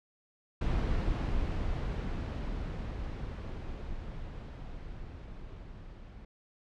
brown noise with level ramp, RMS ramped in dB -29 to -48 dBFS, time 0.61-6.25 s, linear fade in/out 5 ms, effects low-pass 4000 Hz 12 dB/octave

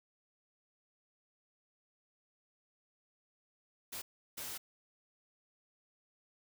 white noise bursts at uneven times, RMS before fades -43 dBFS, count 2, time 3.92-4.02 / 4.37-4.58 s, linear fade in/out 10 ms, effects none

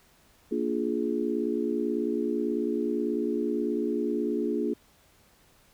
sine chord, Bb dominant seventh, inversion none, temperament just, 233.1 / 291.4 / 349.6 / 419.5 Hz, Bb3 / D4 / F4 / Ab4, 0 / -13 / +2 / +17 cents, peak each -31 dBFS, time 0.51-4.74 s, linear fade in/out 10 ms, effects pink hiss -61 dBFS RMS until 5.73 s

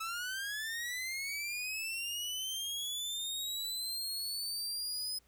sawtooth linear sweep, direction up, 1296 to 5070 Hz, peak -33 dBFS, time 0-5.19 s, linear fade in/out 10 ms, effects added 60 Hz sine -68 dBFS peak until 5.27 s + pink hiss -70 dBFS RMS until 5.27 s

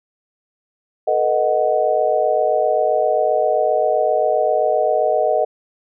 sine chord, B dominant seventh, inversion third, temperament equal with one note detuned, 440 / 487.6 / 622.3 / 740 Hz, A4 / B4 / D#5 / F#5, 0 / -22 / 0 / 0 cents, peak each -22 / -22 / -17 / -20 dBFS, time 1.07-5.45 s, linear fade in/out 10 ms, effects none

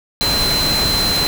sine tone in noise, 4080 Hz, C8, 44 cents flat, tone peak -16 dBFS, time 0.21-1.27 s, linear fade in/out 0 ms, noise pink, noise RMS -20 dBFS, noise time 0.21-1.27 s, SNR +1 dB, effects none

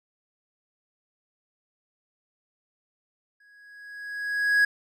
triangle tone with exponential growth, 1661.2 Hz, G#6, in tune, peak -14 dBFS, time 3.4-4.65 s, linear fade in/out 5 ms, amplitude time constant 270 ms, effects none

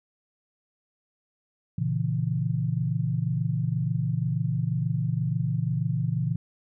sine chord, A# diminished, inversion none, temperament equal, 116.54 / 138.59 / 164.81 Hz, A#2 / C#3 / E3, 0 / 0 / 0 cents, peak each -28 dBFS, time 1.78-6.36 s, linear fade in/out 5 ms, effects none

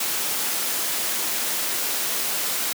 white noise, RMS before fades -25 dBFS, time 0-2.73 s, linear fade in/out 5 ms, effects high-pass 200 Hz 12 dB/octave

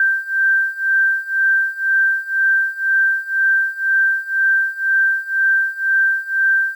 sine beating tone pair, 1568 / 1570 Hz, G6 / G6, 0 / +2 cents, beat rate 2 Hz, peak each -18 / -16 dBFS, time 0-6.75 s, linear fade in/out 2 ms, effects 8-bit

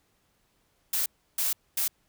blue noise bursts at uneven times, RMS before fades -27 dBFS, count 3, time 0.93-1.06 / 1.38-1.53 / 1.77-1.88 s, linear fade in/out 5 ms, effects pink hiss -70 dBFS RMS until 2.08 s

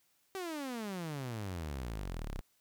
sawtooth exponential sweep, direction down, 392 to 30.31 Hz, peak -34 dBFS, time 0.35-2.41 s, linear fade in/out 0 ms, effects white hiss -73 dBFS RMS until 2.6 s

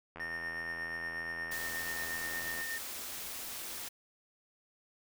click train, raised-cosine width 0.5 ms, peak -30 dBFS, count 205, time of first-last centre 0.16-2.612 s, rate 83.2 Hz
triangle tone with tremolo, 1825 Hz, A#6, 37 cents flat, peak -34 dBFS, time 0.2-2.78 s, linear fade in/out 0 ms, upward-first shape sine, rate 8.4 Hz, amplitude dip 35%
white band-stop noise, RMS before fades -42 dBFS, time 1.51-3.89 s, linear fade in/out 10 ms, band 120 to 170 Hz, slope 96 dB/octave
effects none

